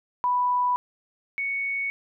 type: tone pair in turn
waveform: sine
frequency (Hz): 987.8 / 2222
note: B5 / C#7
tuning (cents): 0 / +4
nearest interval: octave + major second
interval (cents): 1404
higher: second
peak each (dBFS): -20 / -25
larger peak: first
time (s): 0.24-0.76 / 1.38-1.9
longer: neither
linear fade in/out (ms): 0
effects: none